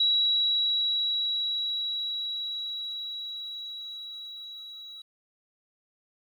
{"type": "tone with level ramp", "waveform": "sine", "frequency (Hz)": 3891, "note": "B7", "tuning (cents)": -27, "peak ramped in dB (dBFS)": [-20, -41], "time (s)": [0, 5.02], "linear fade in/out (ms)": 5, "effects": ["10-bit"]}